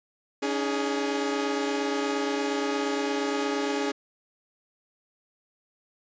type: chord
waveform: sawtooth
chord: C# suspended second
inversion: none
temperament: equal with one note detuned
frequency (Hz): 282.5 / 311.1 / 415.3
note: C#4 / D#4 / G#4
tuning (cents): +33 / 0 / 0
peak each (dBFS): -25 / -31 / -25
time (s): 0.42-3.92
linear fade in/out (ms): 10
effects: resampled to 16000 Hz